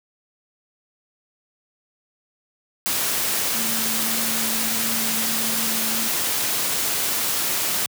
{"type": "tone in noise", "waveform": "sine", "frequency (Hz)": 224.6, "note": "A3", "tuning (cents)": 36, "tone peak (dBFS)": -31, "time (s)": [3.55, 6.08], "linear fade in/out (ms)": 0, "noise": "white", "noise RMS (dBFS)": -23, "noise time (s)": [2.86, 7.86], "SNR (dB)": -11, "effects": ["high-pass 100 Hz 12 dB/octave"]}